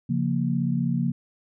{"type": "chord", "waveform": "sine", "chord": "Bb minor", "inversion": "first", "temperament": "equal", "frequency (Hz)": [138.59, 174.61, 233.1], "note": ["Db3", "F3", "Bb3"], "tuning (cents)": [0, 0, 0], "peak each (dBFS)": -26, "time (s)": [0.09, 1.12], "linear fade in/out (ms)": 10, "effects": []}